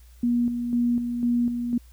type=tone with tremolo; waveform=sine; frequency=240 Hz; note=B3; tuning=49 cents flat; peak=-19 dBFS; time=0.23-1.78 s; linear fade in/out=5 ms; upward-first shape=square; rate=2 Hz; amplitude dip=50%; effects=added 60 Hz sine -47 dBFS peak until 1.92 s + white hiss -60 dBFS RMS until 1.92 s